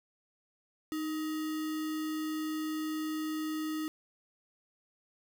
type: tone with sample-and-hold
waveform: sine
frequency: 310.9 Hz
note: D#4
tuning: 1 cent flat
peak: -32 dBFS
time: 0.92-3.88 s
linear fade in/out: 0 ms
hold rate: 1575 Hz
effects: none